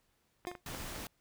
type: clicks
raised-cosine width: 0.5 ms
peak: -30 dBFS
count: 6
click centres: 0.451 / 0.515 / 0.552 / 0.687 / 0.748 / 0.961 s
type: tone with exponential decay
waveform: 25% pulse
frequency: 356 Hz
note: F4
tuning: 33 cents sharp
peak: -30 dBFS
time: 0.47-0.61 s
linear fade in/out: 0 ms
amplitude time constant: 29 ms
type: noise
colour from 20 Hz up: pink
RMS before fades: -43 dBFS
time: 0.66-1.07 s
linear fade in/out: 2 ms
effects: pink hiss -75 dBFS RMS until 1.2 s